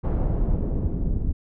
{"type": "noise with low-pass filter sweep", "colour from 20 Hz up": "brown", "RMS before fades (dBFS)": -23, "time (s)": [0.03, 1.33], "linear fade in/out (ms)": 20, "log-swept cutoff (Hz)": [890, 250], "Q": 0.89, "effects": []}